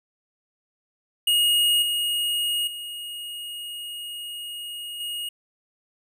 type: tone with level steps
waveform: square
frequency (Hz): 2871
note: F7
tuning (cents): +47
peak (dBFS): -18 / -23 / -33 / -29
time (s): 1.27-5.29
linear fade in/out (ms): 5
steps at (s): 1.82 / 2.67 / 5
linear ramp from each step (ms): 5
effects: none